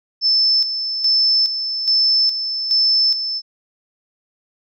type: tone with tremolo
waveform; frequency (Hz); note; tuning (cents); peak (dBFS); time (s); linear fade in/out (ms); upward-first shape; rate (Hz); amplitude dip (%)
sine; 5274; E8; 0; -12; 0.21-3.42; 50; square; 1.2; 60
effects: none